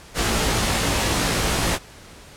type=noise with comb filter; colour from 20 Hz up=pink; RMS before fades=-21 dBFS; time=0.14-1.79 s; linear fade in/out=50 ms; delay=18 ms; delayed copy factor=+0.7; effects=pink hiss -44 dBFS RMS until 2.36 s + low-pass 10000 Hz 12 dB/octave